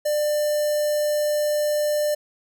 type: tone with notch filter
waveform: square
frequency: 596 Hz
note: D5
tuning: 25 cents sharp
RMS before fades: -22 dBFS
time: 0.05-2.15 s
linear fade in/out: 10 ms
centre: 2400 Hz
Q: 0.62
effects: none